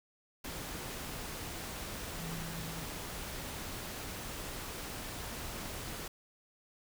sine tone in noise, 164.81 Hz, E3, in tune, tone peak -42 dBFS, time 2.18-2.84 s, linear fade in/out 5 ms, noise pink, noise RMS -42 dBFS, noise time 0.44-6.08 s, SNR -3 dB, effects none

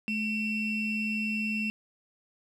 triangle ring-modulated tone, 1244.5 Hz, D#6, in tune, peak -23 dBFS, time 0.08-1.7 s, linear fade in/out 0 ms, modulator 1460 Hz, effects none

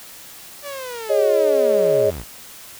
sawtooth linear sweep, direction down, 587.3 to 43.65 Hz, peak -25 dBFS, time 0.62-2.25 s, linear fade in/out 50 ms
sine chord, Ab suspended fourth, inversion none, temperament just, 415.3 / 553.7 / 623 Hz, Ab4 / Db5 / Eb5, 0 / -2 / +2 cents, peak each -18 dBFS, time 1.09-2.11 s, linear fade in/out 20 ms
effects white hiss -40 dBFS RMS until 2.79 s

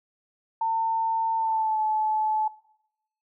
sine tone with pitch glide, 900 to 864.3 Hz, A5 to A5, +39 to -31 cents, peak -22 dBFS, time 0.61-2.48 s, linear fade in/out 5 ms, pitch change -70 cents, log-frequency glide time 1.37-1.81 s, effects noise-tail reverb RT60 0.8 s tail -20 dB re dry

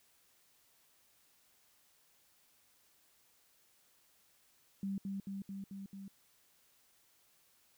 sine tone with echo, 196 Hz, G3, in tune, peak -35 dBFS, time 4.83-4.98 s, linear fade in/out 2 ms, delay 220 ms, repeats 5, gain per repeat -2 dB, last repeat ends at 6.08 s, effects white hiss -70 dBFS RMS until 7.77 s

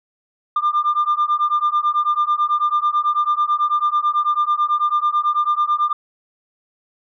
sine beating tone pair, 1194 / 1203.1 Hz, D6 / D6, +28 / +41 cents, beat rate 9.1 Hz, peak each -17 dBFS, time 0.56-5.93 s, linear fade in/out 5 ms, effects tanh soft clip ceiling -11 dBFS

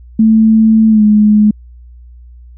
sine tone with pitch glide, 220.7 to 211 Hz, A3 to G#3, +5 to +28 cents, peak -4 dBFS, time 0.19-1.51 s, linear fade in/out 5 ms, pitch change -77 cents, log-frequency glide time 0.89-1.03 s, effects added 60 Hz sine -33 dBFS peak until 2.57 s

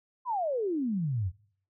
sine exponential sweep, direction down, 1046.5 to 82.8 Hz, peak -27 dBFS, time 0.25-1.32 s, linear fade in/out 50 ms, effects noise-tail reverb RT60 0.6 s tail -24 dB re dry

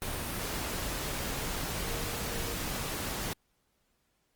sine tone in noise, 466.2 Hz, A#4, in tune, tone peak -44 dBFS, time 1.84-2.54 s, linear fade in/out 0 ms, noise pink, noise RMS -35 dBFS, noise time 0.02-3.33 s, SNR -12 dB, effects pink hiss -75 dBFS RMS until 4.35 s + Opus 32 kbps

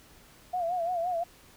sine tone with vibrato, 698.5 Hz, F5, in tune, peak -27 dBFS, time 0.53-1.24 s, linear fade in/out 10 ms, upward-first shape sine, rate 5.8 Hz, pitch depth 90 cents each way, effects pink hiss -56 dBFS RMS until 1.56 s

